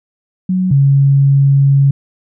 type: tone pair in turn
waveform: sine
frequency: 185 / 138.64 Hz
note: F#3 / C#3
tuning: 0 / +1 cents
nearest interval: perfect fourth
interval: 499 cents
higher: first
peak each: -11 / -6 dBFS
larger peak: second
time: 0.49-0.71 / 0.71-1.91 s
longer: second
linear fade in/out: 5 ms
effects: none